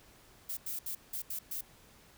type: noise bursts at uneven times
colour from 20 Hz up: violet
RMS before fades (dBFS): -38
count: 6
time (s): 0.49-0.57 / 0.66-0.79 / 0.86-0.95 / 1.13-1.22 / 1.3-1.39 / 1.51-1.61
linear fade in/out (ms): 5
effects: pink hiss -60 dBFS RMS until 2.17 s